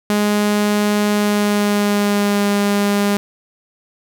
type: tone with pitch glide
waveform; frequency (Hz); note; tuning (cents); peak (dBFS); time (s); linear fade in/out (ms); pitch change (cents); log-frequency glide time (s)
sawtooth; 207.7 to 203; G#3 to G#3; 0 to -39; -10; 0.1-3.17; 0; -39; 1.11-2.48
effects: 8-bit